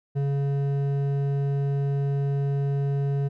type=tone with hard clipping; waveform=triangle; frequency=140 Hz; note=C#3; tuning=18 cents sharp; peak=-24 dBFS; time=0.15-3.29 s; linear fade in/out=20 ms; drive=12 dB; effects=none